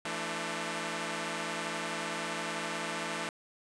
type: tone cluster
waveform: 5% pulse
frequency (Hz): 168.6 / 221.1 / 298.9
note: E3 / A3 / D4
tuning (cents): +39 / +9 / +31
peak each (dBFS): -27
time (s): 0.05-3.29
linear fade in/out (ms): 2
effects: resampled to 22050 Hz

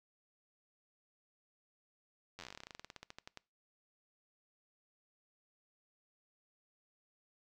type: slowing click train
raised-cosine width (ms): 0.2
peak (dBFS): -30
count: 26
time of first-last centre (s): 2.39-3.373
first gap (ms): 10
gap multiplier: 1.1
effects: noise-tail reverb RT60 0.3 s tail -23 dB re dry

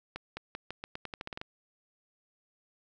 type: accelerating click train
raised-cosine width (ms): 0.3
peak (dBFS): -22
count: 13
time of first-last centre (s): 0.16-1.414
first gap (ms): 210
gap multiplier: 0.86
effects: none

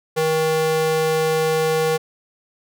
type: tone with high-pass filter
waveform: square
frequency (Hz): 158.5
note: D#3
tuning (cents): +32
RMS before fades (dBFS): -19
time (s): 0.16-1.98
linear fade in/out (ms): 20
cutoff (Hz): 360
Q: 3.4
effects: none

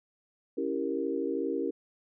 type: chord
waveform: sine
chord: C# diminished seventh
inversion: none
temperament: equal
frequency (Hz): 277.2 / 329.6 / 392 / 466.2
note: C#4 / E4 / G4 / Bb4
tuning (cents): 0 / 0 / 0 / 0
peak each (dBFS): -34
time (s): 0.57-1.71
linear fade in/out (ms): 10
effects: none

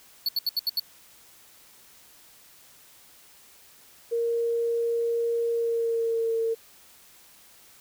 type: tone bursts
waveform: square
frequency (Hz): 4435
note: C#8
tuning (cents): 0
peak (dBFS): -23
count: 6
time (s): 0.26-0.797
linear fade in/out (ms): 2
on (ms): 27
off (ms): 75
type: tone with pitch glide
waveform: sine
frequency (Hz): 466.2 to 454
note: A#4 to A#4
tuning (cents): 0 to -46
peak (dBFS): -23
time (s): 4.11-6.55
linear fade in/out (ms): 20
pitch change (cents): -46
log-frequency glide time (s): 5.49-6.37
effects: white hiss -54 dBFS RMS until 7.8 s

